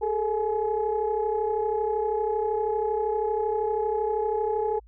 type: tone cluster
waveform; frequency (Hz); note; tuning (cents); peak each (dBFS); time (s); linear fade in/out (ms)
sine; 413.1 / 445.8 / 846; G#4 / A4 / G#5; -9 / +23 / +32; -28 / -26 / -28; 0.01-4.8; 20
effects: tanh soft clip ceiling -14 dBFS + added 55 Hz sine -49 dBFS peak until 4.87 s